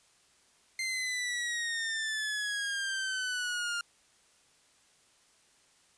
sawtooth exponential sweep, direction down, 2093 to 1400 Hz, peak -28 dBFS, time 0.79-3.81 s, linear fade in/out 2 ms, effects white hiss -65 dBFS RMS until 5.97 s + resampled to 22050 Hz

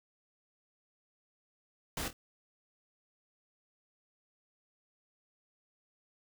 pink noise with echo, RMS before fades -37 dBFS, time 1.97-2.08 s, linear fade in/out 2 ms, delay 25 ms, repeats 2, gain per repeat -10 dB, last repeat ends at 2.13 s, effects none

